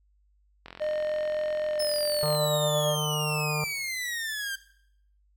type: click train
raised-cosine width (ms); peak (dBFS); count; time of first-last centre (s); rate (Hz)
0.3; -25; 75; 0.66-2.349; 43.8
type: tone with pitch glide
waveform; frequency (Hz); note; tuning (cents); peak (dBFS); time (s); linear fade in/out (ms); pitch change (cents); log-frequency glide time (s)
triangle; 610 to 596.8; D#5 to D5; -34 to +28; -24; 0.8-2.96; 20; -38; 1.67-1.95
type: exponential sweep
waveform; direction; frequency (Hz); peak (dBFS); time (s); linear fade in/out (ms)
sawtooth; down; 5274 to 1568; -27; 1.79-4.56; 10
type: harmonic tone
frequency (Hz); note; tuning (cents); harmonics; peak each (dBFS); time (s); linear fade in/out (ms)
151.4; D#3; -47; 1 / 3 / 4 / 5 / 6 / 7 / 8 / 9; -29 / -35 / -39 / -41 / -37 / -41 / -38 / -47; 2.23-3.64; 0
effects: noise-tail reverb RT60 0.7 s tail -17 dB re dry + added 50 Hz sine -62 dBFS peak until 5.36 s